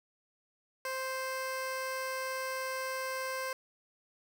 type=tone; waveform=15% pulse; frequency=523.3 Hz; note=C5; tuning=in tune; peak=-28 dBFS; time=0.85-3.53 s; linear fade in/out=2 ms; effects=none